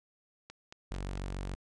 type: click train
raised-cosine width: 0.2 ms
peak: -29 dBFS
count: 4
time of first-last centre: 0.5-1.174 s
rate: 4.45 Hz
type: tone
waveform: sawtooth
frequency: 47.03 Hz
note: F#1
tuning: 29 cents sharp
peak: -32 dBFS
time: 0.91-1.55 s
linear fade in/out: 0 ms
effects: resampled to 22050 Hz